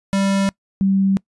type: tone pair in turn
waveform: square / sine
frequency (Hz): 196 / 193.97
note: G3 / G3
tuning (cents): 0 / -18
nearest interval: unison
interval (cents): 18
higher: first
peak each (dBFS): -16 / -13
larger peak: second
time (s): 0.13-0.49 / 0.81-1.17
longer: neither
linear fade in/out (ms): 0
effects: noise-tail reverb RT60 0.1 s tail -24 dB re dry + resampled to 24000 Hz